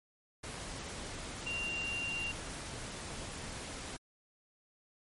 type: tone in noise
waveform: sine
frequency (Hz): 2774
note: F7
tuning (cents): -12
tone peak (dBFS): -35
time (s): 1.46-2.32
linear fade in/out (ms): 10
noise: pink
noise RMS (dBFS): -43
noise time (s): 0.43-3.97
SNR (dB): +5
effects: MP3 48 kbps